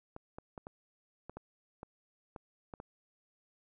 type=clicks; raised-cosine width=1 ms; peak=-30 dBFS; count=10; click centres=0.164 / 0.385 / 0.578 / 0.669 / 1.296 / 1.37 / 1.831 / 2.362 / 2.738 / 2.801 s; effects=none